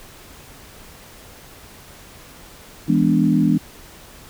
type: chord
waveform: sine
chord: E dominant seventh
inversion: none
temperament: equal with one note detuned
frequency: 164.81 / 205.3 / 246.9 / 293.7 Hz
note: E3 / G#3 / B3 / D4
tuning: 0 / -20 / 0 / 0 cents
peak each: -19 dBFS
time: 2.88-3.58 s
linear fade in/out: 10 ms
effects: pink hiss -43 dBFS RMS until 4.29 s